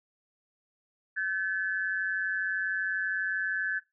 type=tone pair together; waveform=sine; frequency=1531 / 1718.5 Hz; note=G6 / A6; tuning=-41 / -41 cents; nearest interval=major second; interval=200 cents; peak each=-31 / -29 dBFS; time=1.16-3.8 s; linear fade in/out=20 ms; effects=noise-tail reverb RT60 0.2 s tail -18 dB re dry